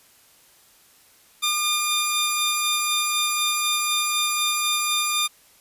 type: tone pair together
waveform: 15% pulse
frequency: 1205 / 3611 Hz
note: D6 / A7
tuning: +44 / +44 cents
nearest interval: octave + perfect fifth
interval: 1900 cents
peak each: -17 dBFS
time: 1.42-5.28 s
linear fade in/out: 20 ms
effects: white hiss -55 dBFS RMS until 5.6 s + resampled to 32000 Hz